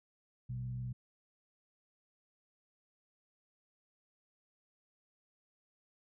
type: tone with frequency modulation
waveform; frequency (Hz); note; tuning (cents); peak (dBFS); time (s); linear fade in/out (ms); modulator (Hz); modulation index
sine; 123.47; B2; 0; -37; 0.49-0.93; 10; 67.1; 0.44
effects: none